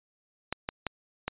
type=clicks; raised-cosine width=0.3 ms; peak=-14 dBFS; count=4; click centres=0.526 / 0.689 / 0.867 / 1.28 s; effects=resampled to 8000 Hz